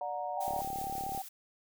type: chord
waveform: sine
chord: D augmented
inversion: none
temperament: equal with one note detuned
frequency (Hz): 587.3 / 728.5 / 932.3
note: D5 / F#5 / A#5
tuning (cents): 0 / -27 / 0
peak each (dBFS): -40 / -36 / -40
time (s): 0.01-0.61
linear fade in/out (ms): 2
type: tone with vibrato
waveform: sine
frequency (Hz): 780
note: G5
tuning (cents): -9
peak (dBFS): -35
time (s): 0.37-1.22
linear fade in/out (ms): 5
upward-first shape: square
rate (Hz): 13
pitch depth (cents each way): 22
type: noise with tremolo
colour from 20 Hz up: blue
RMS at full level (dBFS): -44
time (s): 0.4-1.29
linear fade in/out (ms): 10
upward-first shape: sine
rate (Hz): 5.6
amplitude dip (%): 35
type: click train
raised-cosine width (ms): 2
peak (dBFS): -31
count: 26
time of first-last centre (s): 0.48-1.176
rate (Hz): 35.9
effects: none